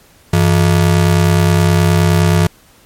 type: ring-modulated tone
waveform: square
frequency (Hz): 130.81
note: C3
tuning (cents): 0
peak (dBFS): -6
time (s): 0.33-2.47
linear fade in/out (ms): 5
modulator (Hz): 34.8
effects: pink hiss -47 dBFS RMS until 2.85 s + MP3 64 kbps